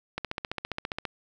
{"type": "click train", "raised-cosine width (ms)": 0.3, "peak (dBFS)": -15, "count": 14, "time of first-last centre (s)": [0.18, 1.052], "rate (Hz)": 14.9, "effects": ["9-bit"]}